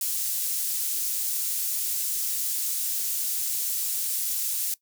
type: high-pass noise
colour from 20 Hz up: pink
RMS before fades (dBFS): -28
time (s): 0.01-4.74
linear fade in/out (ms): 2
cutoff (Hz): 8600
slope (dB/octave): 12
effects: noise-tail reverb RT60 0.1 s tail -19 dB re dry